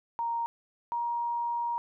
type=tone pair in turn; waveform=sine; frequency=932.3 / 944.8 Hz; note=A#5 / A#5; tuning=0 / +23 cents; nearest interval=unison; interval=23 cents; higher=second; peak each=-28 dBFS; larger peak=neither; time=0.19-0.46 / 0.92-1.78 s; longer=second; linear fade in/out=0 ms; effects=none